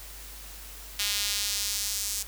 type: tone with high-pass filter sweep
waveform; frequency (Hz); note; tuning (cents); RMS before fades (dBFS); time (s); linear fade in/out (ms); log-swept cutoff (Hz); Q
sawtooth; 204.6; G#3; -26; -30; 0.99-2.23; 5; 3400 to 6700; 1.2
effects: added 50 Hz sine -45 dBFS peak until 2.27 s + white hiss -45 dBFS RMS until 2.27 s